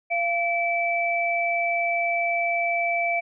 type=tone pair together; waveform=sine; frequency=687.4 / 2312 Hz; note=F5 / D7; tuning=-28 / -28 cents; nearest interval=octave + major sixth; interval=2100 cents; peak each=-24 / -24 dBFS; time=0.1-3.21 s; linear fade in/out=20 ms; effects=none